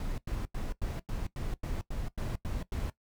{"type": "noise bursts", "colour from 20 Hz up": "brown", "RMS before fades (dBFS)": -34, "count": 11, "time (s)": [0, 2.9], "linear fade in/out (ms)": 2, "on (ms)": 180, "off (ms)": 92, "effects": ["noise-tail reverb RT60 0.1 s tail -17 dB re dry"]}